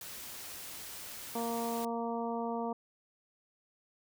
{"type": "noise", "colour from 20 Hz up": "white", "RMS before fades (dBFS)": -45, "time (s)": [0.01, 1.85], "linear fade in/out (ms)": 2}
{"type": "harmonic tone", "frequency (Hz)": 232.3, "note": "A#3", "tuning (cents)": -6, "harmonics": [1, 2, 3, 4, 5], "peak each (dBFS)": [-37, -38, -39, -40, -46], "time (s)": [1.35, 2.73], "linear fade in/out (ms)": 5}
{"effects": []}